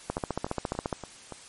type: two click trains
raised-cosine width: 1 ms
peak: -14 / -23 dBFS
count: 13 / 5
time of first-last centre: 0.1-0.928 / 0.18-1.323 s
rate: 14.5 / 3.5 Hz
effects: white hiss -49 dBFS RMS until 1.48 s + MP3 48 kbps